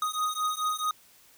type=beating tone pair; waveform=square; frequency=1244.5 / 1249.1 Hz; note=D#6 / D#6; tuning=0 / +6 cents; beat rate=4.6 Hz; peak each=-31 dBFS; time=0.02-0.91 s; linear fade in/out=2 ms; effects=white hiss -58 dBFS RMS until 1.37 s